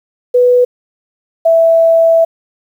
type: tone pair in turn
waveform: sine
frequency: 493.9 / 659.3 Hz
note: B4 / E5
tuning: 0 / 0 cents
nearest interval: perfect fourth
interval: 500 cents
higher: second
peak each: -5 dBFS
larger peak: neither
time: 0.34-0.65 / 1.45-2.25 s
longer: second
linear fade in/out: 10 ms
effects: 7-bit